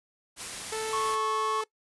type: noise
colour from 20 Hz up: white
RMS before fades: -37 dBFS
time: 0.36-1.18 s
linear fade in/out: 50 ms
type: tone with pitch glide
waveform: sawtooth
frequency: 439.8 to 435.5 Hz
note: A4 to A4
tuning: -1 to -18 cents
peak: -27 dBFS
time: 0.72-1.64 s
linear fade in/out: 5 ms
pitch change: -17 cents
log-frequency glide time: 0.93-1.24 s
type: tone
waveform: triangle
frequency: 1100 Hz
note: C#6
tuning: 14 cents flat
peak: -26 dBFS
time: 0.93-1.61 s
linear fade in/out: 2 ms
effects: noise-tail reverb RT60 0.1 s tail -21 dB re dry + resampled to 24000 Hz